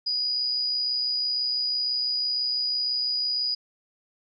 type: tone with amplitude modulation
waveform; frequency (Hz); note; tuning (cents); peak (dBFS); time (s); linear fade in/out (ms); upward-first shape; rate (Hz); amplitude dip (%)
sine; 4919; D#8; -21; -22; 0.06-3.55; 10; sine; 126; 35
effects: none